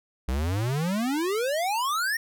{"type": "exponential sweep", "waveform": "square", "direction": "up", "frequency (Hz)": [60.4, 1883], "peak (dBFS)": -25, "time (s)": [0.28, 2.17], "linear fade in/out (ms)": 5, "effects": []}